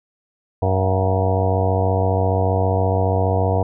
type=harmonic tone with a mistuned harmonic; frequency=94.8 Hz; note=F#2; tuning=43 cents sharp; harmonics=1 / 2 / 3 / 4 / 5 / 6 / 7 / 8 / 9 / 10; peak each=-18 / -29 / -29 / -30 / -23 / -30 / -24 / -26 / -31 / -30 dBFS; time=0.62-3.63 s; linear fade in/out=5 ms; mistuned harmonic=8; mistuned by=-66 cents; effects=none